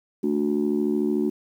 sine chord, D major, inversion second, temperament just, 220.2 / 293.7 / 367.1 Hz, A3 / D4 / F#4, +2 / 0 / -14 cents, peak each -24 dBFS, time 0.23-1.3 s, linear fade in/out 10 ms, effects tanh soft clip ceiling -13 dBFS + 9-bit

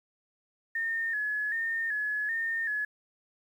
sine tone with vibrato, 1760 Hz, A6, in tune, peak -28 dBFS, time 0.75-2.85 s, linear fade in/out 5 ms, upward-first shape square, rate 1.3 Hz, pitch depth 61 cents each way, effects 10-bit

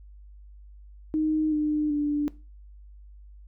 sine tone with pitch steps, 310.3 / 301.8 / 293.6 Hz, D#4 / D4 / D4, -5 / +47 / 0 cents, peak -22 dBFS, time 1.14-2.28 s, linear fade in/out 0 ms, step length 380 ms, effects noise-tail reverb RT60 0.3 s tail -19 dB re dry + added 50 Hz sine -45 dBFS peak until 3.47 s

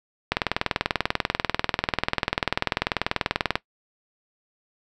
click train, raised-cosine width 0.3 ms, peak -4 dBFS, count 67, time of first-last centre 0.32-3.555 s, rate 20.4 Hz, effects noise-tail reverb RT60 0.1 s tail -18 dB re dry

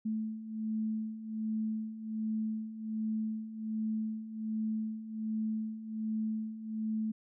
sine beating tone pair, 217.6 / 218.9 Hz, A3 / A3, -19 / -9 cents, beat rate 1.3 Hz, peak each -39 / -34 dBFS, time 0.05-7.12 s, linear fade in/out 10 ms, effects none

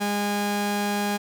sawtooth tone pair together, 204.7 / 409.4 Hz, G#3 / G#4, -25 / -25 cents, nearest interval octave, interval 1200 cents, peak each -21 dBFS, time 0-1.18 s, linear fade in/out 20 ms, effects none

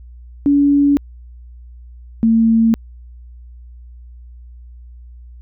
sine tone pair in turn, 284.7 / 226 Hz, C#4 / A3, +46 / +47 cents, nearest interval major third, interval 399 cents, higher first, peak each -9 dBFS, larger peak neither, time 0.46-0.97 / 2.23-2.74 s, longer neither, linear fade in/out 0 ms, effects added 60 Hz sine -35 dBFS peak until 5.41 s

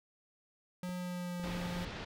square tone with pitch glide, 180 to 176.19 Hz, F#3 to F3, -47 to +16 cents, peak -38 dBFS, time 0.83-1.85 s, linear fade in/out 2 ms, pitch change -37 cents, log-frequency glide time 0.95-1.43 s
clicks, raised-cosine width 2 ms, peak -38 dBFS, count 4, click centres 0.892 / 1.398 / 1.657 / 1.766 s
pink low-pass noise, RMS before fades -43 dBFS, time 1.43-2.05 s, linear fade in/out 10 ms, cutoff 4700 Hz, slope 24 dB/octave
effects none

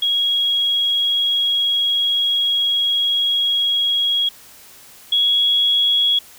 sine tone pair in turn, 3307 / 3336 Hz, G#7 / G#7, -8 / +7 cents, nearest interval unison, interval 15 cents, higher second, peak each -15 / -13 dBFS, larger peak second, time 0.02-4.29 / 5.12-6.19 s, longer first, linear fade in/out 5 ms, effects white hiss -44 dBFS RMS until 6.38 s

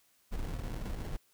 brown noise with sample-and-hold, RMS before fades -37 dBFS, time 0.31-1.17 s, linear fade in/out 10 ms, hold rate 1225 Hz, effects white hiss -69 dBFS RMS until 1.33 s

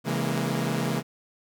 sawtooth chord, A# half-diminished seventh, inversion first, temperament equal with one note detuned, 135.11 / 164.81 / 207.7 / 233.1 Hz, C#3 / E3 / G#3 / A#3, -44 / 0 / 0 / 0 cents, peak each -26 / -26 / -28 / -27 dBFS, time 0.04-1.03 s, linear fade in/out 50 ms, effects none

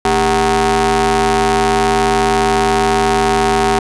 sawtooth ring-modulated tone, 174.61 Hz, F3, in tune, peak -4 dBFS, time 0.05-3.79 s, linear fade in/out 2 ms, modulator 574 Hz, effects resampled to 24000 Hz

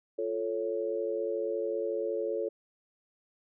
sine chord, F augmented, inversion none, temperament equal, 349.2 / 440 / 554.4 Hz, F4 / A4 / C#5, 0 / 0 / 0 cents, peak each -36 / -32 / -34 dBFS, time 0.18-2.49 s, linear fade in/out 10 ms, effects none

